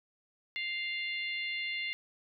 harmonic tone, 698.5 Hz, F5, in tune, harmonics 3 / 4 / 5 / 6, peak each -35 / -39 / -44 / -46 dBFS, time 0.56-1.93 s, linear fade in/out 0 ms, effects none

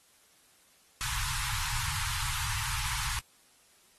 pink band-stop noise, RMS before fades -33 dBFS, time 1.01-3.19 s, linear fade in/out 0 ms, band 140 to 850 Hz, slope 96 dB/octave, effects white hiss -63 dBFS RMS until 3.98 s + AAC 32 kbps

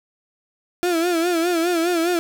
35% pulse tone with vibrato, 341.7 Hz, F4, 38 cents flat, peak -16 dBFS, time 0.83-2.19 s, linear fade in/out 0 ms, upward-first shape sine, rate 4.9 Hz, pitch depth 88 cents each way, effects none

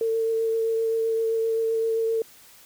sine tone with vibrato, 450.7 Hz, A4, 42 cents sharp, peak -21 dBFS, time 0.01-2.22 s, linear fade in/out 2 ms, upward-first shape triangle, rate 7.7 Hz, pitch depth 15 cents each way, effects white hiss -51 dBFS RMS until 2.65 s

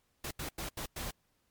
pink noise bursts at uneven times, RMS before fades -39 dBFS, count 5, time 0.24-0.31 / 0.39-0.49 / 0.58-0.69 / 0.77-0.86 / 0.96-1.11 s, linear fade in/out 5 ms, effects pink hiss -75 dBFS RMS until 1.5 s + MP3 96 kbps

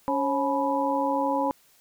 sine tone cluster, 280.3 / 542 / 851 / 984 Hz, C#4 / C#5 / G#5 / B5, +19 / -39 / +42 / -7 cents, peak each -28 dBFS, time 0.08-1.51 s, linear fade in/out 0 ms, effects white hiss -60 dBFS RMS until 1.8 s

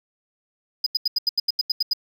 triangle tone bursts, 4978 Hz, D#8, in tune, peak -16 dBFS, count 11, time 0.84-1.934 s, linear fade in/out 5 ms, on 24 ms, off 83 ms, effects none

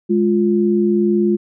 sine tone pair together, 208.1 / 350 Hz, G#3 / F4, +4 / +4 cents, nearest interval major sixth, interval 900 cents, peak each -15 dBFS, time 0.09-1.37 s, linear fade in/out 20 ms, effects none

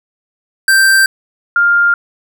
square / sine tone pair in turn, 1568 / 1402.2 Hz, G6 / F6, 0 / +7 cents, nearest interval major second, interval 193 cents, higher first, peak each -7 dBFS, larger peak neither, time 0.68-1.06 / 1.56-1.94 s, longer neither, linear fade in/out 2 ms, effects none

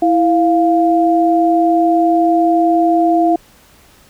sine tone pair together, 329.6 / 698.5 Hz, E4 / F5, 0 / 0 cents, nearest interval octave + minor second, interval 1300 cents, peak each -12 dBFS, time 0.02-3.36 s, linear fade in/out 5 ms, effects pink hiss -47 dBFS RMS until 4.09 s

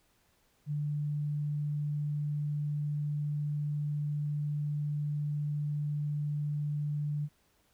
sine tone, 147.6 Hz, D3, 9 cents sharp, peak -30 dBFS, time 0.66-7.29 s, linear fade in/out 50 ms, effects pink hiss -70 dBFS RMS until 7.73 s

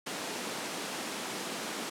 pink high-pass noise, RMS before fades -37 dBFS, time 0.06-1.9 s, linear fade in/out 10 ms, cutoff 200 Hz, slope 24 dB/octave, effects low-pass 10000 Hz 12 dB/octave

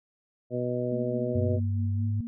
harmonic tone, 123.47 Hz, B2, in tune, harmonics 1 / 2 / 3 / 4 / 5, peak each -33 / -33 / -33 / -33 / -33 dBFS, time 0.5-1.6 s, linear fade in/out 50 ms
sine tone with tremolo, 233.1 Hz, A#3, in tune, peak -32 dBFS, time 0.92-2.27 s, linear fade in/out 0 ms, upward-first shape sine, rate 4.7 Hz, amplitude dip 55%
sine tone with pitch glide, 98 to 102.81 Hz, G2 to G#2, 0 to -17 cents, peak -25 dBFS, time 1.35-2.21 s, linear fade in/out 5 ms, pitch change +83 cents, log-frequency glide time 1.95-2.05 s
effects none

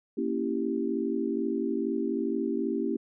sine chord, A# diminished seventh, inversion none, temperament equal, 233.1 / 277.2 / 329.6 / 392 Hz, A#3 / C#4 / E4 / G4, 0 / 0 / 0 / 0 cents, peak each -32 dBFS, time 0.17-2.97 s, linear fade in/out 10 ms, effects none

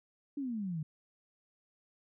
sine exponential sweep, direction down, 293.7 to 148.5 Hz, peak -34 dBFS, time 0.37-0.83 s, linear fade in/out 5 ms, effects none

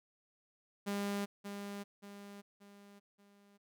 sawtooth tone with echo, 201.6 Hz, G3, 49 cents sharp, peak -31 dBFS, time 0.86-1.26 s, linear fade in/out 20 ms, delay 580 ms, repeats 4, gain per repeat -7 dB, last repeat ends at 3.58 s, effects none

